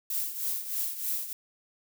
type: noise with tremolo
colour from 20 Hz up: violet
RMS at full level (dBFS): -29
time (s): 0.1-1.33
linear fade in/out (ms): 2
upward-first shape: triangle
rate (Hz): 3.2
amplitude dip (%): 75
effects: none